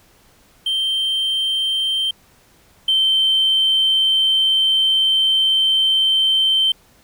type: tone pair in turn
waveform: triangle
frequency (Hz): 3136 / 3109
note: G7 / G7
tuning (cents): 0 / -15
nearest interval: unison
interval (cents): 15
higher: first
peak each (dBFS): -15 / -10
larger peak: second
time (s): 0.66-2.11 / 2.88-6.72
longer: second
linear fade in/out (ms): 5
effects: tanh soft clip ceiling -10 dBFS + pink hiss -53 dBFS RMS until 7.03 s